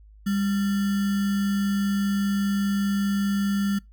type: tone with sample-and-hold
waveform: sine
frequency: 200 Hz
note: G3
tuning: 35 cents sharp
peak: -21 dBFS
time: 0.26-3.79 s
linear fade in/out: 10 ms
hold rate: 1575 Hz
effects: noise-tail reverb RT60 0.2 s tail -26 dB re dry + added 52 Hz sine -47 dBFS peak until 3.92 s